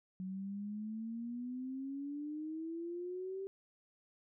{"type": "exponential sweep", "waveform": "sine", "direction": "up", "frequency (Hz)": [185, 392.1], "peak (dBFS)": -39, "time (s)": [0.2, 3.47], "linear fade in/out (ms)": 0, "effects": []}